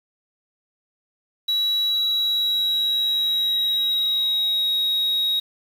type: tone with pitch glide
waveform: sine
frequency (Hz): 3900 to 3791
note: B7 to A#7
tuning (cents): -23 to +28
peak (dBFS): -16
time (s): 1.48-5.4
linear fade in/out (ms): 10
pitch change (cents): -49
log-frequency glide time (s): 1.85-4.75
effects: tanh soft clip ceiling -18 dBFS + 7-bit